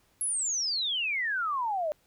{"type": "exponential sweep", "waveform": "sine", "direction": "down", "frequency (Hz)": [11175, 587.3], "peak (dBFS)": -27, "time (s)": [0.21, 1.92], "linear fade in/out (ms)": 0, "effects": ["pink hiss -67 dBFS RMS until 2.06 s"]}